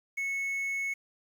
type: tone with quantisation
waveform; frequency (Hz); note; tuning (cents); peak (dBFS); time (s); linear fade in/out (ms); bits
triangle; 2200; C#7; -14; -28; 0.17-0.94; 10; 9
effects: none